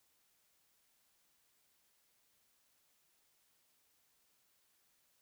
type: silence
effects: white hiss -75 dBFS RMS until 5.21 s